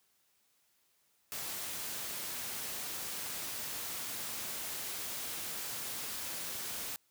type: noise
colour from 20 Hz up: white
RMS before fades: -40 dBFS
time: 1.32-6.96 s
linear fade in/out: 0 ms
effects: white hiss -73 dBFS RMS until 7.1 s + high-pass 60 Hz 12 dB/octave